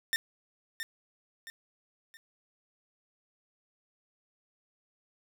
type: tone with echo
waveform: sawtooth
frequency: 1812 Hz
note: A#6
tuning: 50 cents flat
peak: -23 dBFS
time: 0.13-0.16 s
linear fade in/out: 0 ms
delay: 670 ms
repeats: 3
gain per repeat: -8 dB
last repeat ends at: 2.17 s
effects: none